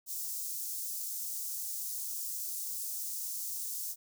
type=high-pass noise; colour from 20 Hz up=white; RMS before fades=-38 dBFS; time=0.06-3.96 s; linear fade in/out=50 ms; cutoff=5700 Hz; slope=24 dB/octave; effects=none